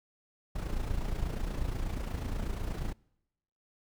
brown noise with amplitude modulation, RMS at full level -31 dBFS, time 0.55-2.93 s, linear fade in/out 10 ms, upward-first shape sine, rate 28.3 Hz, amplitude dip 60%, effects noise-tail reverb RT60 0.9 s tail -26 dB re dry

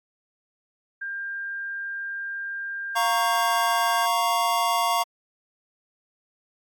sine tone, 1597 Hz, G6, 32 cents sharp, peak -29 dBFS, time 1.01-4.06 s, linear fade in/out 10 ms
square chord, Bb minor, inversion second, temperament equal, 698.5 / 932.3 / 1108.7 Hz, F5 / Bb5 / Db6, 0 / 0 / 0 cents, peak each -26 dBFS, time 2.95-5.04 s, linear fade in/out 20 ms
effects AAC 64 kbps

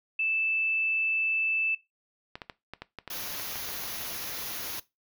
sine tone, 2637 Hz, E7, in tune, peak -25 dBFS, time 0.19-1.75 s, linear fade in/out 5 ms
clicks, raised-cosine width 0.3 ms, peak -22 dBFS, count 11, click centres 2.355 / 2.418 / 2.498 / 2.736 / 2.82 / 2.987 / 3.077 / 3.397 / 3.557 / 3.689 / 3.837 s
white band-stop noise, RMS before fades -36 dBFS, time 3.1-4.8 s, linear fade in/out 5 ms, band 6800 to 10000 Hz, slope 96 dB/octave
effects noise-tail reverb RT60 0.2 s tail -18 dB re dry

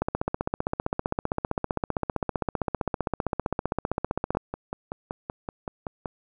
two click trains, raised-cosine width 1 ms, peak -11 / -17 dBFS, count 68 / 10, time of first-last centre 0.02-4.371 / 4.35-6.058 s, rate 15.4 / 5.27 Hz, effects none

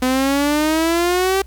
sawtooth exponential sweep, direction up, 252.1 to 392 Hz, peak -11 dBFS, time 0.02-1.42 s, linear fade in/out 5 ms, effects added 60 Hz sine -35 dBFS peak until 1.46 s + pink hiss -53 dBFS RMS until 1.46 s

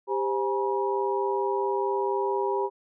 sine tone cluster, 396.6 / 521 / 838 / 959 Hz, G4 / C5 / G#5 / A#5, +20 / -7 / +15 / +49 cents, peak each -26 / -34 / -34 / -29 dBFS, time 0.07-2.7 s, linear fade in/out 50 ms, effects none

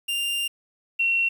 45% pulse / sine tone pair in turn, 2794 / 2727 Hz, F7 / F7, 0 / -42 cents, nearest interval unison, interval 42 cents, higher first, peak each -24 / -19 dBFS, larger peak second, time 0.08-0.48 / 0.99-1.29 s, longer first, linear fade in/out 10 ms, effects 9-bit

